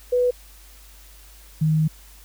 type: tone pair in turn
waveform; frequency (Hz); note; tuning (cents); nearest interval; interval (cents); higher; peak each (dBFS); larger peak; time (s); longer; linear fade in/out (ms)
sine; 493.9 / 156.24; B4 / D#3; 0 / +8; octave + minor sixth; 1992; first; -16; neither; 0.12-0.31 / 1.61-1.88; second; 10
effects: added 50 Hz sine -46 dBFS peak until 2.24 s + white hiss -50 dBFS RMS until 2.24 s